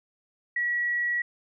sine tone, 1926 Hz, B6, 44 cents flat, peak -24 dBFS, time 0.56-1.22 s, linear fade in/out 5 ms, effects none

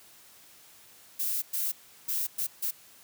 violet noise bursts at uneven times, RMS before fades -30 dBFS, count 5, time 1.19-1.42 / 1.53-1.72 / 2.08-2.27 / 2.38-2.47 / 2.62-2.71 s, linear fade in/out 10 ms, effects white hiss -55 dBFS RMS until 3.03 s + high-pass 60 Hz 12 dB/octave

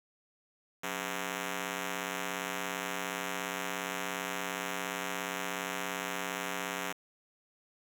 5% pulse ring-modulated tone, 231 Hz, A#3, 16 cents flat, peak -20 dBFS, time 0.83-6.93 s, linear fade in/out 10 ms, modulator 48.6 Hz, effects 9-bit

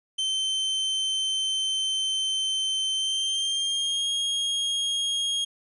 40% pulse tone with pitch glide, 3097 to 3262 Hz, G7 to G#7, -22 to -32 cents, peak -23 dBFS, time 0.18-5.45 s, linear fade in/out 10 ms, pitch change +90 cents, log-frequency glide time 2.93-4.1 s, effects resampled to 24000 Hz

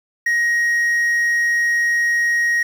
triangle tone, 1883 Hz, A#6, 17 cents sharp, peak -13 dBFS, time 0.26-2.63 s, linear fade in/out 5 ms, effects 7-bit

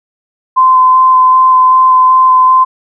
sine tone with vibrato, 1030 Hz, C6, 28 cents flat, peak -3 dBFS, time 0.56-2.65 s, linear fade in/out 20 ms, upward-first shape square, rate 2.6 Hz, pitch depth 8 cents each way, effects none

